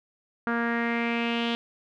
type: tone with low-pass filter sweep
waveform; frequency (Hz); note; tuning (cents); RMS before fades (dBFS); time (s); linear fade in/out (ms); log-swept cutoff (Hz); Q
sawtooth; 234; A#3; +7; -27; 0.47-1.55; 0; 1500 to 3300; 4.4
effects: none